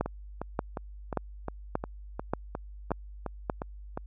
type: two click trains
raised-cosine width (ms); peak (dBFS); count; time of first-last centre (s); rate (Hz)
1; -19 / -13; 12 / 7; 0.06-3.975 / 0.01-3.498; 2.81 / 1.72
effects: added 50 Hz sine -42 dBFS peak until 4.06 s